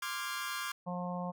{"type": "chord", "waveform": "sawtooth", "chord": "D half-diminished seventh", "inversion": "third", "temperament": "equal with one note detuned", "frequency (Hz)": [1046.5, 1174.7, 1396.9, 1636.5], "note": ["C6", "D6", "F6", "Ab6"], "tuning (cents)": [0, 0, 0, -26], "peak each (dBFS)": -38, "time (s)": [0.02, 0.72], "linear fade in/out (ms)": 5}
{"type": "harmonic tone", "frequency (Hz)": 178.3, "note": "F3", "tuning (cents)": 36, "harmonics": [1, 3, 4, 5, 6], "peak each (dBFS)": [-37, -42, -43, -44, -45], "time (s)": [0.86, 1.32], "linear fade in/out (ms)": 20}
{"effects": []}